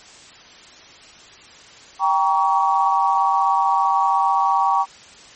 sine chord, G diminished, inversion none, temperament just, 784 / 940.8 / 1128.9 Hz, G5 / Bb5 / Db6, 0 / +16 / +31 cents, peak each -19 dBFS, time 1.99-4.86 s, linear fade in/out 50 ms, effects white hiss -44 dBFS RMS until 5.35 s + MP3 32 kbps

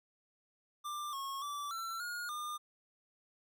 square tone with pitch steps, 1186 / 1092 / 1161 / 1346 / 1433 / 1208 Hz, D6 / C#6 / D6 / E6 / F6 / D6, +17 / -26 / -20 / +36 / +44 / +48 cents, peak -39 dBFS, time 0.84-2.58 s, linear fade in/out 20 ms, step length 290 ms, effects none

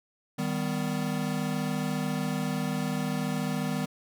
square chord, Eb augmented, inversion none, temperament equal with one note detuned, 155.56 / 196 / 250 Hz, Eb3 / G3 / B3, 0 / 0 / +21 cents, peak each -33 dBFS, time 0.38-3.86 s, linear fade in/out 10 ms, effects none

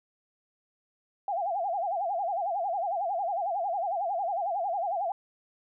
sine tone with vibrato, 740 Hz, F#5, in tune, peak -27 dBFS, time 1.28-5.12 s, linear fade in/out 2 ms, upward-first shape sine, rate 11 Hz, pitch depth 190 cents each way, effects none

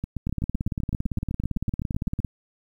two click trains, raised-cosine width 5 ms, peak -14 / -16 dBFS, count 36 / 18, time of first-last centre 0.27-2.247 / 0.04-2.2 s, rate 17.7 / 7.87 Hz, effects 9-bit

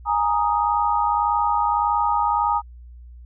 sine chord, Ab suspended second, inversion none, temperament equal, 830.6 / 932.3 / 1244.5 Hz, Ab5 / Bb5 / Eb6, 0 / 0 / 0 cents, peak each -22 / -21 / -23 dBFS, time 0.05-2.62 s, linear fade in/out 50 ms, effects added 60 Hz sine -39 dBFS peak until 3.25 s

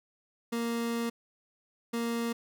30% pulse tone pair in turn, 233.1 / 233.1 Hz, A#3 / A#3, 0 / 0 cents, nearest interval unison, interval 0 cents, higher neither, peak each -27 / -27 dBFS, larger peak neither, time 0.52-1.1 / 1.93-2.33 s, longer first, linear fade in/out 10 ms, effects none

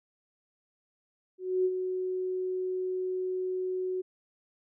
sine tone with ADSR envelope, 370 Hz, F#4, in tune, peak -22 dBFS, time 1.38-4.02 s, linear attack 270 ms, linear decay 50 ms, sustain -7 dB, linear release 16 ms, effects none

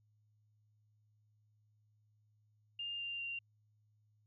sine tone with pitch steps, 2809 / 2790 / 2770 Hz, F7 / F7 / F7, +9 / -2 / -15 cents, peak -39 dBFS, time 2.79-3.39 s, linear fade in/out 5 ms, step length 200 ms, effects added 106 Hz sine -70 dBFS peak until 4.26 s

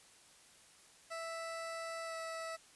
20% pulse tone with pitch glide, 659.3 to 653.2 Hz, E5 to E5, 0 to -16 cents, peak -36 dBFS, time 1.1-2.57 s, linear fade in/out 20 ms, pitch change -16 cents, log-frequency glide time 2.05-2.14 s, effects white hiss -62 dBFS RMS until 2.75 s + resampled to 24000 Hz

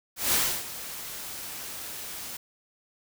white noise with ADSR envelope, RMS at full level -23 dBFS, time 0.16-2.37 s, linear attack 170 ms, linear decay 300 ms, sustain -15 dB, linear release 4 ms, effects none

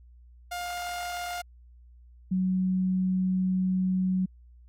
sawtooth / sine tone pair in turn, 707 / 185.91 Hz, F5 / F#3, +21 / +9 cents, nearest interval octave + major seventh, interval 2312 cents, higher first, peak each -28 / -23 dBFS, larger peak second, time 0.51-1.42 / 2.31-4.26 s, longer second, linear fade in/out 10 ms, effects added 60 Hz sine -50 dBFS peak until 4.68 s + AAC 64 kbps

